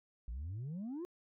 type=exponential sweep; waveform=sine; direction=up; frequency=52.5 to 370 Hz; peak=-37 dBFS; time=0.28-1.05 s; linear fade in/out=0 ms; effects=tanh soft clip ceiling -38 dBFS